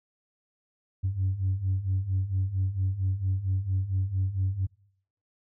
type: beating tone pair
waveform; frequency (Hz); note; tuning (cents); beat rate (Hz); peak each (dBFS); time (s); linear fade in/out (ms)
sine; 92.5 / 96.9; F#2 / G2; 0 / -20; 4.4; -29 / -25; 1.03-4.67; 20
effects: noise-tail reverb RT60 0.7 s tail -26 dB re dry + tanh soft clip ceiling -20 dBFS